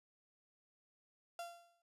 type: tone with exponential decay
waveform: 35% pulse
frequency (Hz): 688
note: F5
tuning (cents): -26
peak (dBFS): -40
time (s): 1.39-1.82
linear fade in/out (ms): 2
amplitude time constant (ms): 92
effects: noise-tail reverb RT60 0.2 s tail -19 dB re dry + resampled to 32000 Hz